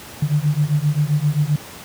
sine beating tone pair, 144.7 / 152.3 Hz, D3 / D#3, -25 / -37 cents, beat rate 7.6 Hz, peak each -18 dBFS, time 0.22-1.56 s, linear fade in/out 5 ms, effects pink hiss -37 dBFS RMS until 1.84 s + high-pass 80 Hz 12 dB/octave

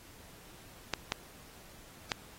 clicks, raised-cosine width 0.2 ms, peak -12 dBFS, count 3, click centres 0.937 / 1.121 / 2.118 s, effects pink hiss -55 dBFS RMS until 2.38 s + AAC 48 kbps

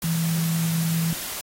sine tone in noise, 164.81 Hz, E3, in tune, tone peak -21 dBFS, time 0.04-1.13 s, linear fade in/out 2 ms, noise white, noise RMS -32 dBFS, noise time 0.02-1.41 s, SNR +8 dB, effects AAC 48 kbps

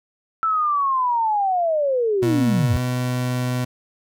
sine linear sweep, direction down, 1331 to 73.42 Hz, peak -17 dBFS, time 0.43-2.77 s, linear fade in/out 0 ms
30% pulse tone with pitch glide, 121.6 to 125.16 Hz, B2 to B2, -26 to +24 cents, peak -18 dBFS, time 2.22-3.65 s, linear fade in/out 10 ms, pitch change +50 cents, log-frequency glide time 2.71-2.79 s
effects none

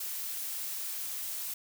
blue noise, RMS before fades -37 dBFS, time 0-1.54 s, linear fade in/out 5 ms, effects none

